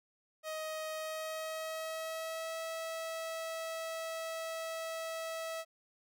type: tone with pitch glide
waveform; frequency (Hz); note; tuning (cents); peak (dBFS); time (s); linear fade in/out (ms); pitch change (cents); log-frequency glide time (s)
sawtooth; 628 to 650.5; D#5 to E5; +16 to -23; -34; 0.43-5.65; 50; +61; 0.96-2.58
effects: none